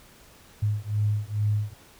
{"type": "beating tone pair", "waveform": "sine", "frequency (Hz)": [103.83, 106.13], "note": ["G#2", "G#2"], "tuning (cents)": [0, 38], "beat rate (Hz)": 2.3, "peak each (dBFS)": -26, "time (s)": [0.62, 1.74], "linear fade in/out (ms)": 10, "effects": ["pink hiss -53 dBFS RMS until 1.99 s"]}